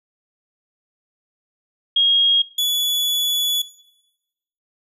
sine / 40% pulse tone pair in turn, 3269 / 3417 Hz, G#7 / G#7, -28 / +49 cents, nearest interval minor second, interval 77 cents, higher second, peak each -13 / -16 dBFS, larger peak first, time 1.96-2.42 / 2.58-3.62 s, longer second, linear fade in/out 5 ms, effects noise-tail reverb RT60 1.0 s tail -19 dB re dry

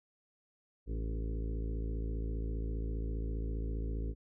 harmonic tone with a mistuned harmonic, 55 Hz, A1, in tune, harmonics 1 / 2 / 3 / 4 / 5 / 6 / 7 / 8 / 9, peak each -34 / -44 / -48 / -51 / -47 / -54 / -50 / -51 / -57 dBFS, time 0.86-4.15 s, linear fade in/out 50 ms, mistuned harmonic 5, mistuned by +32 cents, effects none

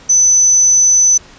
sine tone, 6030 Hz, F#8, 32 cents sharp, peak -6 dBFS, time 0.09-1.18 s, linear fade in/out 10 ms, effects pink hiss -40 dBFS RMS until 1.38 s + resampled to 16000 Hz

